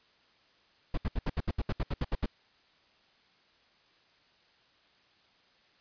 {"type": "noise bursts", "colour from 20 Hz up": "brown", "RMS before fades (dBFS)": -29, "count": 13, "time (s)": [0.94, 2.26], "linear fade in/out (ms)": 5, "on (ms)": 36, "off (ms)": 71, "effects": ["white hiss -65 dBFS RMS until 5.8 s", "resampled to 11025 Hz"]}